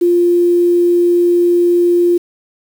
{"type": "tone with quantisation", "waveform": "sine", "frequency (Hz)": 349.2, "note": "F4", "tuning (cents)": 0, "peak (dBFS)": -8, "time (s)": [0.01, 2.18], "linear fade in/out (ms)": 10, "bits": 6, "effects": []}